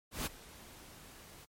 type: noise with ADSR envelope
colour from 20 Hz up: pink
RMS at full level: -35 dBFS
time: 0.11-1.46 s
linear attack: 150 ms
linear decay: 20 ms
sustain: -19 dB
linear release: 25 ms
effects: MP3 64 kbps